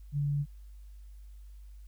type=tone; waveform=sine; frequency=143.9 Hz; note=D3; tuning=35 cents flat; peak=-27 dBFS; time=0.12-0.46 s; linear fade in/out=50 ms; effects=added 50 Hz sine -46 dBFS peak until 1.87 s + white hiss -71 dBFS RMS until 1.87 s